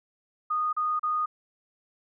sine tone bursts, 1234 Hz, D#6, 15 cents flat, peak -24 dBFS, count 3, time 0.5-1.26 s, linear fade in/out 10 ms, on 230 ms, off 35 ms, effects none

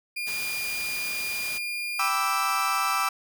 35% pulse tone, 2416 Hz, D7, 48 cents sharp, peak -27 dBFS, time 0.16-2.09 s, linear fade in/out 10 ms
white noise, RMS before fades -36 dBFS, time 0.26-1.59 s, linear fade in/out 20 ms
35% pulse chord, E minor seventh, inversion first, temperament equal, 784 / 987.8 / 1174.7 / 1318.5 Hz, G5 / B5 / D6 / E6, 0 / 0 / 0 / 0 cents, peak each -30 / -31 / -26 / -25 dBFS, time 1.99-3.09 s, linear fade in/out 5 ms
effects none

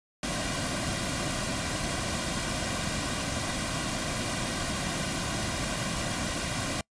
pink noise with comb filter, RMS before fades -31 dBFS, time 0.23-6.81 s, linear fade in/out 2 ms, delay 2.3 ms, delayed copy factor -0.6, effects noise-tail reverb RT60 0.1 s tail -26 dB re dry + resampled to 22050 Hz

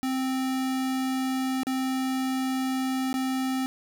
square tone with dropouts, 261.6 Hz, C4, in tune, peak -26 dBFS, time 0.03-3.66 s, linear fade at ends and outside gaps 0 ms, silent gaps 1.633-1.669 / 3.129-3.141 s, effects none

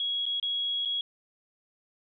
sine tone with dropouts, 3322 Hz, G#7, in tune, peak -27 dBFS, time 0-1.01 s, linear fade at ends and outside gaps 2 ms, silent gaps 0.256-0.263 / 0.399-0.427 / 0.851-0.856 s, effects none

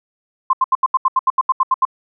sine tone bursts, 1050 Hz, C6, 6 cents sharp, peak -10 dBFS, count 13, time 0.5-1.852 s, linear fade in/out 5 ms, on 32 ms, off 78 ms, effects none

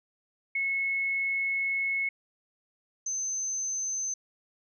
sine tone pair in turn, 2189 / 6191 Hz, C#7 / G8, -22 / -22 cents, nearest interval octave + tritone, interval 1800 cents, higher second, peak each -26 / -29 dBFS, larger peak first, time 0.55-2.09 / 3.06-4.14 s, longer first, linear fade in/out 5 ms, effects none

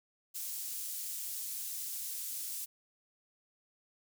pink high-pass noise, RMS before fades -40 dBFS, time 0.34-2.66 s, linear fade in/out 20 ms, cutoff 8400 Hz, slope 12 dB/octave, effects none

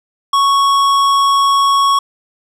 sine tone with tanh clipping, 1108.7 Hz, C#6, in tune, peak -11 dBFS, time 0.33-1.99 s, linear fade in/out 5 ms, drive 15 dB, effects none

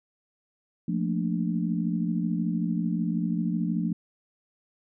sine chord, Bb major seventh, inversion second, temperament equal, 174.61 / 220 / 233.1 / 293.7 Hz, F3 / A3 / Bb3 / D4, 0 / 0 / 0 / 0 cents, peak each -27 / -30 / -33 / -33 dBFS, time 0.88-3.93 s, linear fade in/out 5 ms, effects none

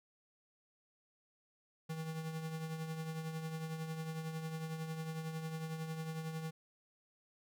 square tone with tremolo, 160 Hz, D#3, 49 cents sharp, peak -38 dBFS, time 1.89-6.51 s, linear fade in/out 10 ms, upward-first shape triangle, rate 11 Hz, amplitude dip 55%, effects none

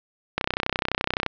click train, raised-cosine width 0.3 ms, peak -6 dBFS, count 29, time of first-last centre 0.38-1.263 s, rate 31.7 Hz, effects low-pass 5000 Hz 12 dB/octave

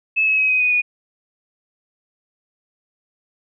sine tone with pitch steps, 2600 / 2572 / 2544 / 2516 / 2488 / 2461 Hz, E7 / E7 / D#7 / D#7 / D#7 / D#7, -24 / -43 / +38 / +19 / -1 / -20 cents, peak -14 dBFS, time 0.16-0.82 s, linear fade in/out 20 ms, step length 110 ms, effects none

